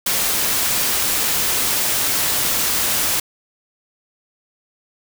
white noise, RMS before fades -19 dBFS, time 0.06-3.2 s, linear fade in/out 5 ms, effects none

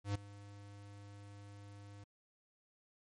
square tone with ADSR envelope, 101.4 Hz, G#2, 41 cents flat, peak -33 dBFS, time 0.04-2.04 s, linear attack 110 ms, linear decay 9 ms, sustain -19 dB, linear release 5 ms, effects MP3 48 kbps

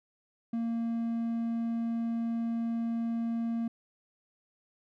triangle tone, 230.7 Hz, A#3, 18 cents flat, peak -27 dBFS, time 0.53-3.68 s, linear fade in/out 5 ms, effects none

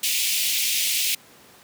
pink high-pass noise, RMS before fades -23 dBFS, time 0.03-1.15 s, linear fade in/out 5 ms, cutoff 2300 Hz, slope 48 dB/octave, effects pink hiss -50 dBFS RMS until 1.63 s + high-pass 150 Hz 12 dB/octave

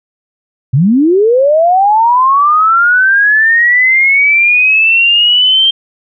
sine linear sweep, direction up, 117.2 to 3169 Hz, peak -5 dBFS, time 0.73-5.71 s, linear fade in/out 10 ms, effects none

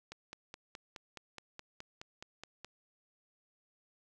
click train, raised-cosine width 0.2 ms, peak -28 dBFS, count 13, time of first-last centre 0.12-2.646 s, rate 4.75 Hz, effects none

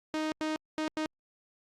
sawtooth tone bursts at uneven times, 311.1 Hz, D#4, in tune, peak -26 dBFS, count 4, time 0.14-0.32 / 0.41-0.56 / 0.78-0.88 / 0.97-1.06 s, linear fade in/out 0 ms, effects low-pass 6000 Hz 12 dB/octave + Opus 48 kbps

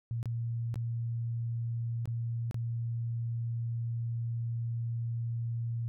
sine tone with dropouts, 116.54 Hz, A#2, in tune, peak -31 dBFS, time 0.11-5.88 s, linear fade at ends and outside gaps 0 ms, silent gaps 0.229-0.257 / 0.742-0.757 / 2.056-2.075 / 2.511-2.544 s, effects none

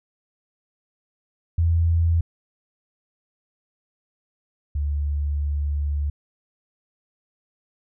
sine tone pair in turn, 83.5 / 72.6 Hz, E2 / D2, +23 / -19 cents, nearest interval major second, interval 242 cents, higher first, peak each -16 / -21 dBFS, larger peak first, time 1.58-2.21 / 4.75-6.1 s, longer second, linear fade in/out 5 ms, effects none

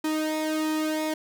sawtooth tone with flanger, 311.1 Hz, D#4, in tune, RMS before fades -27 dBFS, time 0.04-1.14 s, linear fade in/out 5 ms, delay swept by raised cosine 1.8 to 2.55 ms, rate 1.5 Hz, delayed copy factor -0.75, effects none

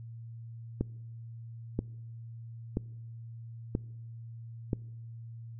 click train, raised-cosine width 3 ms, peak -16 dBFS, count 5, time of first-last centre 0.81-4.732 s, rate 1.02 Hz, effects noise-tail reverb RT60 1.0 s tail -24 dB re dry + added 115 Hz sine -42 dBFS peak until 5.59 s

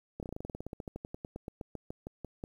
slowing click train, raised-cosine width 2 ms, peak -26 dBFS, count 27, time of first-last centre 0.2-2.439 s, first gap 28 ms, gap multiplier 1.08, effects 10-bit

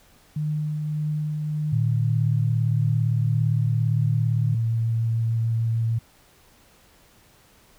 sine tone with tremolo, 151.7 Hz, D#3, 44 cents flat, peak -22 dBFS, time 0.36-4.55 s, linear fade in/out 5 ms, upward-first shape triangle, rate 1.7 Hz, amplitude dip 30%
sine tone with vibrato, 114.1 Hz, A#2, 37 cents flat, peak -20 dBFS, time 1.72-5.99 s, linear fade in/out 10 ms, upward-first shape triangle, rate 6.7 Hz, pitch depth 12 cents each way
effects pink hiss -56 dBFS RMS until 7.78 s

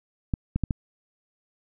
clicks, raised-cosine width 5 ms, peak -12 dBFS, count 4, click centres 0.338 / 0.56 / 0.637 / 0.708 s, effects none

